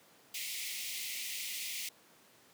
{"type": "high-pass noise", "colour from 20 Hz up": "pink", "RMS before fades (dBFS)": -40, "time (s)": [0.34, 1.89], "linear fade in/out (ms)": 5, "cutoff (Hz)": 2000, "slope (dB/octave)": 96, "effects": ["pink hiss -62 dBFS RMS until 2.53 s", "high-pass 200 Hz 12 dB/octave"]}